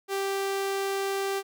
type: tone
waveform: sawtooth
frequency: 392 Hz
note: G4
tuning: in tune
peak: -23 dBFS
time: 0.08-1.43 s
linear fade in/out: 50 ms
effects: none